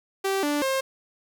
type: tone with pitch steps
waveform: sawtooth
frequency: 388.6 / 292.7 / 533 Hz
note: G4 / D4 / C5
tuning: -15 / -6 / +32 cents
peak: -19 dBFS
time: 0.24-0.81 s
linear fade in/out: 10 ms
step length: 190 ms
effects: 8-bit